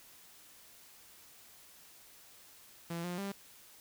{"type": "tone with pitch steps", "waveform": "sawtooth", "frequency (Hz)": [169, 176.9, 198.2], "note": ["E3", "F3", "G3"], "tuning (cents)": [43, 23, 19], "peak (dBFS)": -33, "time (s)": [2.9, 3.32], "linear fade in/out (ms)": 5, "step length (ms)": 140, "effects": ["white hiss -58 dBFS RMS until 3.8 s"]}